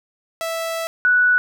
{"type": "tone pair in turn", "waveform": ["sawtooth", "sine"], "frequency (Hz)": [658, 1477.2], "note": ["E5", "F#6"], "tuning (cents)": [-3, -3], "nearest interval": "octave + major second", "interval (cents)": 1400, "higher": "second", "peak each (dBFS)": [-19, -12], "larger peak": "second", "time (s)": [[0.41, 0.87], [1.05, 1.38]], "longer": "first", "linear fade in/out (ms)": 0, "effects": []}